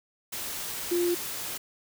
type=tone in noise; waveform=sine; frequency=349.2 Hz; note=F4; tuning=in tune; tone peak=-23 dBFS; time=0.91-1.15 s; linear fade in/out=10 ms; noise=white; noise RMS=-35 dBFS; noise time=0.32-1.58 s; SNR=+9 dB; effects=none